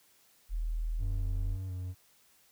sine tone, 40.11 Hz, E1, 47 cents flat, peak -30 dBFS, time 0.49-1.58 s, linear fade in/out 50 ms
triangle tone with vibrato, 92.5 Hz, F#2, in tune, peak -33 dBFS, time 0.98-1.95 s, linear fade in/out 50 ms, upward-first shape square, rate 2.1 Hz, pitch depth 28 cents each way
effects white hiss -65 dBFS RMS until 2.51 s

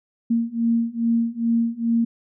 sine beating tone pair, 230.2 / 232.6 Hz, A#3 / A#3, -22 / -4 cents, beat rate 2.4 Hz, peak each -22 / -21 dBFS, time 0.3-2.05 s, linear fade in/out 10 ms, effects none

